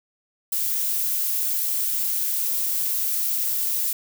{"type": "noise", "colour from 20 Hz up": "violet", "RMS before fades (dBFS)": -24, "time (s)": [0.52, 3.93], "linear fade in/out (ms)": 5, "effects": []}